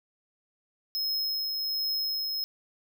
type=tone with tremolo; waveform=square; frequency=5150 Hz; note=E8; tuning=41 cents flat; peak=-27 dBFS; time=0.95-2.44 s; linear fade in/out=0 ms; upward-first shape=triangle; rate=1.3 Hz; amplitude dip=30%; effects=none